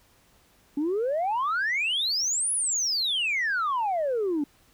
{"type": "exponential two-way sweep", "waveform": "sine", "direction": "up then down", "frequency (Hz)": [277.5, 10510, 277.5], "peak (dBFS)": -22, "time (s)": [0.77, 4.44], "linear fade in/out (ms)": 5, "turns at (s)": 2.53, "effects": ["tanh soft clip ceiling -21 dBFS", "pink hiss -61 dBFS RMS until 4.73 s"]}